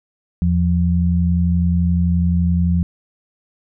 sine tone pair together, 82.41 / 174.02 Hz, E2 / F3, 0 / -6 cents, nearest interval octave + minor second, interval 1294 cents, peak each -16 dBFS, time 0.42-2.83 s, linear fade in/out 0 ms, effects none

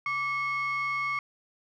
sine tone pair together, 1160.3 / 2184 Hz, D6 / C#7, -21 / -26 cents, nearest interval major seventh, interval 1095 cents, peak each -28 dBFS, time 0.06-1.19 s, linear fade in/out 2 ms, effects tanh soft clip ceiling -24 dBFS

